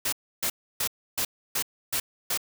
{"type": "noise bursts", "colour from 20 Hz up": "white", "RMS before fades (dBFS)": -27, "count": 7, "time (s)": [0.05, 2.375], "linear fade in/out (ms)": 5, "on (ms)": 75, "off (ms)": 300, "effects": []}